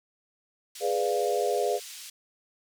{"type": "band-pass noise", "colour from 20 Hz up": "white", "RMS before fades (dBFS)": -43, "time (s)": [0.75, 2.1], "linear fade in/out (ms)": 5, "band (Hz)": [2700, 8200], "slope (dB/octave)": 12}
{"type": "chord", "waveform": "sine", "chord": "G# diminished seventh", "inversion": "none", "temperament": "equal", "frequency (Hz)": [415.3, 493.9, 587.3, 698.5], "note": ["G#4", "B4", "D5", "F5"], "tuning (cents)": [0, 0, 0, 0], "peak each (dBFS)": [-28, -29, -31, -30], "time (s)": [0.8, 1.8], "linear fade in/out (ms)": 50}
{"effects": []}